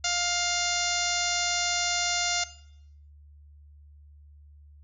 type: harmonic tone with a mistuned harmonic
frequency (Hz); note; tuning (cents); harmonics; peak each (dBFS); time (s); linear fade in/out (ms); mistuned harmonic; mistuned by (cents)
703; F5; +11; 1 / 2 / 3 / 4 / 5 / 6 / 7 / 8 / 9 / 10; -34 / -34 / -34 / -34 / -34 / -34 / -34 / -34 / -34 / -34; 0.04-2.44; 5; 5; +16
effects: noise-tail reverb RT60 0.7 s tail -17 dB re dry + added 73 Hz sine -49 dBFS peak until 4.83 s